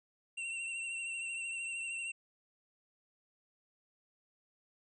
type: tone with vibrato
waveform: square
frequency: 2725 Hz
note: F7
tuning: 43 cents flat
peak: -38 dBFS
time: 0.37-2.12 s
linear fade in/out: 10 ms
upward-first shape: triangle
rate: 13 Hz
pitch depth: 39 cents each way
effects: resampled to 24000 Hz